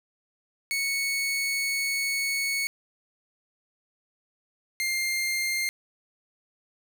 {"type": "tone pair in turn", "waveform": "sawtooth", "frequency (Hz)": [2214, 2109], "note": ["C#7", "C7"], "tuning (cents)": [-3, 13], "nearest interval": "minor second", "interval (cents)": 84, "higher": "first", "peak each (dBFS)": [-22, -22], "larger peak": "neither", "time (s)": [[0.71, 2.67], [4.8, 5.69]], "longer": "first", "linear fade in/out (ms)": 0, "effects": []}